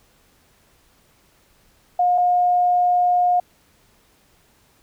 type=tone pair in turn; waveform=sine; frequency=715 / 715 Hz; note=F5 / F5; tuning=+41 / +41 cents; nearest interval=unison; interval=0 cents; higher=neither; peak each=-14 dBFS; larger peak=neither; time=1.99-2.18 / 2.18-3.4 s; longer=second; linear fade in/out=5 ms; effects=pink hiss -58 dBFS RMS until 4.82 s